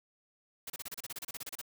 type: noise bursts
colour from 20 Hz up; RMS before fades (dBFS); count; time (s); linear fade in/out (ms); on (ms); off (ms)
white; -41; 16; 0.67-1.615; 5; 30; 31
effects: none

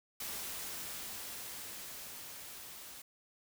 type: noise with level ramp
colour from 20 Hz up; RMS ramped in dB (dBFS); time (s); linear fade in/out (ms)
white; -41 to -50; 0.2-3.02; 5
effects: none

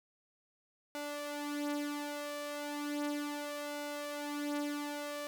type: tone with flanger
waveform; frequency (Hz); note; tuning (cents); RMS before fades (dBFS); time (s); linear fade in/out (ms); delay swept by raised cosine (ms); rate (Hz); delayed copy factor
sawtooth; 292.2; D4; -9; -39; 0.95-5.27; 0; 1.4 to 5.1; 0.35; +0.65
effects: none

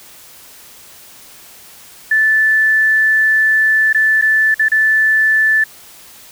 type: tone with dropouts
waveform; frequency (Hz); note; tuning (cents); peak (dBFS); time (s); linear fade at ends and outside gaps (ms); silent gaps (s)
sine; 1753; A6; -7; -9; 2.11-5.64; 5; 3.929-3.946 / 4.214-4.222 / 4.544-4.594 / 4.685-4.717
effects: white hiss -40 dBFS RMS until 6.31 s

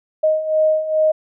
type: beating tone pair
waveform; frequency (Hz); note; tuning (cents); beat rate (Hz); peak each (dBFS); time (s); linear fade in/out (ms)
sine; 622.3 / 624.7; D#5 / D#5; 0 / +7; 2.4; -20 / -15; 0.23-1.12; 10
effects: none

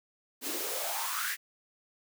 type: noise with high-pass filter sweep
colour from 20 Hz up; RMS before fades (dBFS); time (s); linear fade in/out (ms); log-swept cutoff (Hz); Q
white; -34; 0.41-1.37; 50; 250 to 1900; 5.9
effects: none

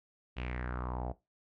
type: tone with low-pass filter sweep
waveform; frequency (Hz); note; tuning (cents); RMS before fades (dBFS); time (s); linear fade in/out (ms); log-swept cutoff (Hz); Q
sawtooth; 61.7; B1; -1; -38; 0.36-1.13; 20; 2900 to 670; 4.3
effects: noise-tail reverb RT60 0.2 s tail -17 dB re dry

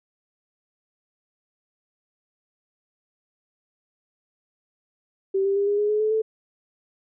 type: tone with pitch steps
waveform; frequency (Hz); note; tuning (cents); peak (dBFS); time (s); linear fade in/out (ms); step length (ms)
sine; 387.5 / 394.5 / 401.6 / 408.9 / 416.3 / 423.8 / 431.5 / 439.2; G4 / G4 / G4 / G#4 / G#4 / G#4 / A4 / A4; -20 / +11 / +42 / -27 / +4 / +35 / -34 / -3; -19; 5.34-6.22; 10; 110
effects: none

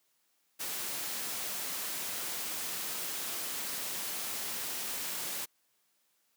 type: noise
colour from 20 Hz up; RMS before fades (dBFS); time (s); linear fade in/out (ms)
white; -37; 0.59-5.46; 20
effects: white hiss -74 dBFS RMS until 6.36 s + high-pass 150 Hz 12 dB/octave

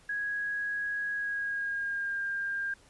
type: tone with pitch glide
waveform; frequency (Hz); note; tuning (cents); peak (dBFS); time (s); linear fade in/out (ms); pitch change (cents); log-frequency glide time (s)
sine; 1658 to 1601.5; G#6 to G6; -3 to +37; -30; 0.09-2.74; 5; -60; 1.12-2.22
effects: pink hiss -60 dBFS RMS until 2.89 s + resampled to 24000 Hz

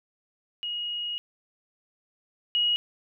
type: tone pair in turn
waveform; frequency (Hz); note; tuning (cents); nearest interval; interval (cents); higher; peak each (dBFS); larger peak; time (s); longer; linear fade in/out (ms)
sine; 2885 / 2896; F#7 / F#7; -44 / -38; unison; 6; second; -29 / -21; second; 0.63-1.18 / 2.55-2.76; first; 0
effects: none

